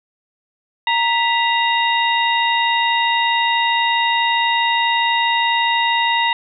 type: harmonic tone with a mistuned harmonic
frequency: 932.3 Hz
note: A#5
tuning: in tune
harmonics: 1 / 2 / 3 / 4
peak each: -17 / -20 / -22 / -23 dBFS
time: 0.87-6.33 s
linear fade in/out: 2 ms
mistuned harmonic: 2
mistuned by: +96 cents
effects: none